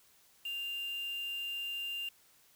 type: tone with quantisation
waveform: sine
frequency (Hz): 2794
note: F7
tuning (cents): 0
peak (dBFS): -36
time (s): 0.45-2.09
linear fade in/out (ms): 5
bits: 8
effects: white hiss -65 dBFS RMS until 2.55 s